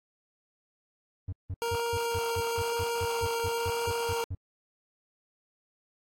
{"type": "tone bursts", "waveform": "triangle", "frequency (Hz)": 92.5, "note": "F#2", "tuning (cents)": 0, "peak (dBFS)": -29, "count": 15, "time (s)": [1.28, 4.35], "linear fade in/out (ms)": 5, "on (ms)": 46, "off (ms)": 170}
{"type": "tone with vibrato", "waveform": "25% pulse", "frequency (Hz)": 466.2, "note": "A#4", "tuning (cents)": 0, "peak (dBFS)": -25, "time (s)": [1.62, 4.24], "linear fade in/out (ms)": 0, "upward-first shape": "sine", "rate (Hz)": 1, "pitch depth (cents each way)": 8}
{"effects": ["AAC 48 kbps"]}